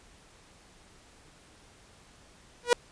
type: tone with exponential growth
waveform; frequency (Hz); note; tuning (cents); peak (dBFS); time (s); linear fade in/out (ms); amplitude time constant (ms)
sawtooth; 482.9; B4; -39; -12; 2.63-2.73; 2; 20
effects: pink hiss -57 dBFS RMS until 2.91 s + resampled to 22050 Hz